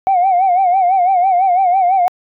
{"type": "tone with vibrato", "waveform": "sine", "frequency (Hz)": 740, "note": "F#5", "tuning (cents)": 0, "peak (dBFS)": -8, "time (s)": [0.07, 2.08], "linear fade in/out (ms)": 0, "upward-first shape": "sine", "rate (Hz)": 6, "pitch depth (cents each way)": 100, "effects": ["tanh soft clip ceiling -6 dBFS"]}